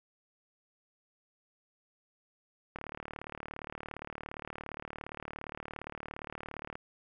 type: click train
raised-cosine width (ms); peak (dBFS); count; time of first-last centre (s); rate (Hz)
0.5; -25; 150; 2.76-6.755; 37.3
effects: none